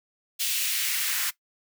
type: noise with high-pass filter sweep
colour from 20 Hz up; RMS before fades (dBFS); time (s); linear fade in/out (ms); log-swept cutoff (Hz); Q
white; -27; 0.39-1.31; 20; 3100 to 1500; 1.6
effects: noise-tail reverb RT60 0.1 s tail -17 dB re dry